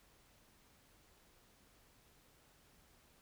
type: silence
effects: pink hiss -68 dBFS RMS until 3.21 s